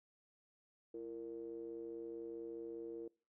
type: ring-modulated tone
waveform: triangle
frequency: 62.4 Hz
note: B1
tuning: 19 cents sharp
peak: -39 dBFS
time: 0.94-3.08 s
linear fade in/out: 5 ms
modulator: 400 Hz
effects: noise-tail reverb RT60 0.4 s tail -25 dB re dry